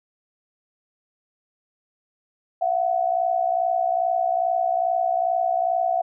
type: tone pair together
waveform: sine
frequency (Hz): 677.6 / 740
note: E5 / F#5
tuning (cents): +48 / 0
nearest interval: major second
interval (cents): 152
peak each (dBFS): -22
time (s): 2.61-6.02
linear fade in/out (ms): 10
effects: none